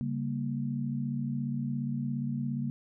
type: chord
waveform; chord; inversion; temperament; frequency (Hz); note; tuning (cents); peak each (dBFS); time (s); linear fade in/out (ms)
sine; G diminished; second; equal; 138.59 / 196 / 233.1; Db3 / G3 / Bb3; 0 / 0 / 0; -33 / -38 / -33; 0.01-2.7; 0
effects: none